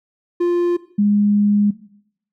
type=tone pair in turn; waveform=triangle / sine; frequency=349.2 / 205.8 Hz; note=F4 / G#3; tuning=0 / -16 cents; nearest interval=major sixth; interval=916 cents; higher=first; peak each=-12 dBFS; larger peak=neither; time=0.4-0.77 / 0.98-1.71 s; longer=second; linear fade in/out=10 ms; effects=noise-tail reverb RT60 0.7 s tail -17 dB re dry